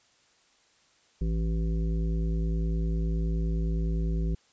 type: harmonic tone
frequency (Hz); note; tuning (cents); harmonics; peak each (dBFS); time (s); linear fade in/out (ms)
54.9; A1; -3; 1 / 3 / 5 / 7 / 9; -26 / -31 / -42 / -41 / -49; 1.21-4.35; 5
effects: white hiss -64 dBFS RMS until 4.52 s + resampled to 16000 Hz